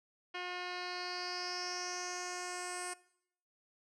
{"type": "tone with low-pass filter sweep", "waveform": "10% pulse", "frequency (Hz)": 359.1, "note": "F4", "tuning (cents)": 48, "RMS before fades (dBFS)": -41, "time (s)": [0.34, 2.94], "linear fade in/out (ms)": 10, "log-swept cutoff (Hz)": [3400, 8700], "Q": 6.1, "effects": ["noise-tail reverb RT60 0.7 s tail -20 dB re dry"]}